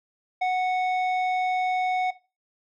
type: tone with low-pass filter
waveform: square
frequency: 738 Hz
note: F#5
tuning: 5 cents flat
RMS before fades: -24 dBFS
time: 0.41-2.11 s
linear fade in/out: 10 ms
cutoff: 2300 Hz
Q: 1.1
effects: noise-tail reverb RT60 0.3 s tail -18 dB re dry